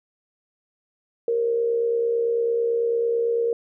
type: tone with amplitude modulation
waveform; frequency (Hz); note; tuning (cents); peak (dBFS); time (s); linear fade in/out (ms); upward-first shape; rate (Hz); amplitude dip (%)
sine; 466.2; A#4; 0; -17; 1.28-3.53; 2; sine; 69; 50
effects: none